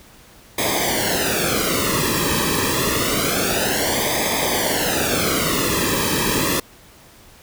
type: noise with flanger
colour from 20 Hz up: pink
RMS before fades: -20 dBFS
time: 0.58-6.6 s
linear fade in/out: 5 ms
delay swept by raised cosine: 0.7 to 1.41 ms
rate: 0.27 Hz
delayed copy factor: -0.95
effects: pink hiss -47 dBFS RMS until 7.42 s